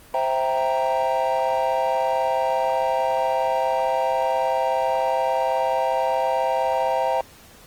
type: chord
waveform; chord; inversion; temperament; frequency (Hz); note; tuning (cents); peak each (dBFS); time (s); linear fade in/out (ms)
triangle; C dominant seventh; none; equal; 523.3 / 659.3 / 784 / 932.3; C5 / E5 / G5 / Bb5; 0 / 0 / 0 / 0; -23; 0.14-7.21; 2
effects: pink hiss -48 dBFS RMS until 7.66 s + Opus 24 kbps